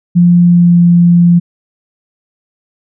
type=tone with pitch glide; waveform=sine; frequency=174.61 to 173.1 Hz; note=F3 to F3; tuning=0 to -15 cents; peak=-3 dBFS; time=0.15-1.4 s; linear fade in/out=20 ms; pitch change=-15 cents; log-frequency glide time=0.43-0.8 s; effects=none